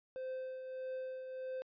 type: tone with tremolo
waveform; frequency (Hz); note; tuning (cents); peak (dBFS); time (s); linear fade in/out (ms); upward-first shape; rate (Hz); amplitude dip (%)
triangle; 518; C5; -17; -36; 0.16-1.62; 0; triangle; 1.6; 50
effects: resampled to 11025 Hz